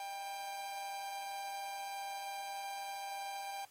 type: tone with amplitude modulation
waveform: 45% pulse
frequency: 793 Hz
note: G5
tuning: 20 cents sharp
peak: -39 dBFS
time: 0-3.65 s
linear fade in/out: 2 ms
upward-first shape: sine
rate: 179 Hz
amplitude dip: 45%
effects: white hiss -65 dBFS RMS until 3.7 s + AAC 48 kbps